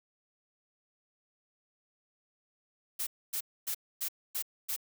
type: noise bursts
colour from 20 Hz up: blue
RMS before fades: -34 dBFS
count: 6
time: 2.99-4.764 s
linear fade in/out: 10 ms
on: 79 ms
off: 260 ms
effects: none